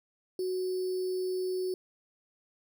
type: tone with sample-and-hold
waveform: sine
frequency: 370 Hz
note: F#4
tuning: in tune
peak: -29 dBFS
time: 0.39-1.74 s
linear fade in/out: 2 ms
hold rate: 4900 Hz
effects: none